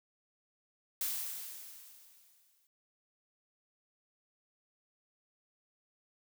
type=noise with exponential decay; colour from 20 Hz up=blue; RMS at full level=-34 dBFS; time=1.01-2.67 s; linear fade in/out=1 ms; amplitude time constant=360 ms; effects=none